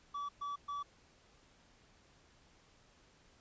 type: tone bursts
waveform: triangle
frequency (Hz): 1148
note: D6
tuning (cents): -40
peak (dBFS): -36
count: 3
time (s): 0.14-0.83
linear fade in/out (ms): 10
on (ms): 150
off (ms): 120
effects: pink hiss -66 dBFS RMS until 3.4 s + resampled to 16000 Hz